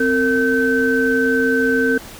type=tone cluster; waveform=sine; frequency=260.9 / 456.5 / 1537 Hz; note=C4 / A#4 / G6; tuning=-5 / -36 / -35 cents; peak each=-18 dBFS; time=0-1.98 s; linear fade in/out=5 ms; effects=pink hiss -37 dBFS RMS until 2.19 s